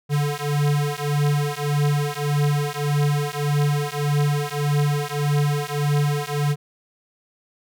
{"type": "beating tone pair", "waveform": "square", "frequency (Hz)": [144.9, 146.6], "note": ["D3", "D3"], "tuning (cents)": [-23, -3], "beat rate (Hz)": 1.7, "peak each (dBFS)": -23, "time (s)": [0.09, 6.56], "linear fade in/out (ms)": 50, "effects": []}